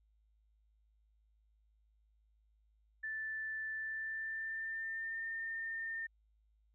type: tone with pitch glide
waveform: sine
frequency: 1760 to 1812.6 Hz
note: A6 to A#6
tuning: 0 to -49 cents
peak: -38 dBFS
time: 3.03-6.07 s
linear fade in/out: 10 ms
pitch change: +51 cents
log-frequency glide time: 3.74-5.26 s
effects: added 53 Hz sine -69 dBFS peak until 6.74 s